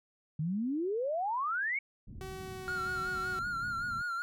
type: exponential sweep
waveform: sine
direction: up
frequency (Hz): 146.83 to 2270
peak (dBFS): -30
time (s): 0.39-1.79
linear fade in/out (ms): 5
type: low-pass noise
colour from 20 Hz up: white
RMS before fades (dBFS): -47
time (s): 2.07-4.02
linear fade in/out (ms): 5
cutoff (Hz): 200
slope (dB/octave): 24
type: tone with pitch glide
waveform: sawtooth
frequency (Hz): 379.3 to 372.4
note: F#4 to F#4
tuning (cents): +43 to +11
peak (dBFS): -38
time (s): 2.21-3.39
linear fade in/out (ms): 0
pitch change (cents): -32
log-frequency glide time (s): 2.32-2.8
type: tone with vibrato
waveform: triangle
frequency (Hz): 1400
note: F6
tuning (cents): +4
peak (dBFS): -31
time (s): 2.68-4.22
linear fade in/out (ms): 0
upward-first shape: sine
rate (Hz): 5.3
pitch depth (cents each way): 58
effects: none